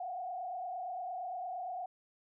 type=tone with frequency modulation; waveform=sine; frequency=727 Hz; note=F#5; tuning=31 cents flat; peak=-37 dBFS; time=0-1.86 s; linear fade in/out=5 ms; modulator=28.7 Hz; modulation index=1.2; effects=none